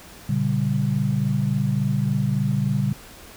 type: chord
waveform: sine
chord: G diminished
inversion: first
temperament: just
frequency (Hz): 117.6 / 141.12 / 196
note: Bb2 / Db3 / G3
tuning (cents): +16 / +31 / 0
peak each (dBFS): -25 / -22 / -24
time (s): 0.29-2.93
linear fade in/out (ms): 5
effects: pink hiss -44 dBFS RMS until 3.36 s